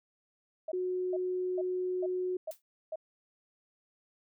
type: tone bursts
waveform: sine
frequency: 633 Hz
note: D#5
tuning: 30 cents sharp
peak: -34 dBFS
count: 6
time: 0.68-2.958 s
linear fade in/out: 5 ms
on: 38 ms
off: 410 ms
type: tone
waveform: sine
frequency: 365.9 Hz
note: F#4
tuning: 19 cents flat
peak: -30 dBFS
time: 0.73-2.37 s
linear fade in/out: 5 ms
type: noise with exponential decay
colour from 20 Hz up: blue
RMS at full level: -44 dBFS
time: 2.51-2.62 s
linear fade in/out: 2 ms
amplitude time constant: 23 ms
effects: none